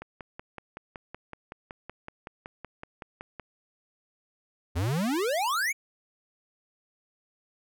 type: click train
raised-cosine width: 0.5 ms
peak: -24 dBFS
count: 19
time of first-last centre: 0.02-3.397 s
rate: 5.33 Hz
type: exponential sweep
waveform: square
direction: up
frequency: 77.78 to 2349 Hz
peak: -26 dBFS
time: 4.75-5.73 s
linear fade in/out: 20 ms
effects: none